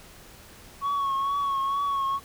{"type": "tone with vibrato", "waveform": "sine", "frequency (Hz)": 1108.7, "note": "C#6", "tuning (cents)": 0, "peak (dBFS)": -21, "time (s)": [0.81, 2.2], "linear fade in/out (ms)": 50, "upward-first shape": "triangle", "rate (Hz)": 2.2, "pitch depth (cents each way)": 45, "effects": ["tanh soft clip ceiling -23 dBFS", "pink hiss -49 dBFS RMS until 2.24 s"]}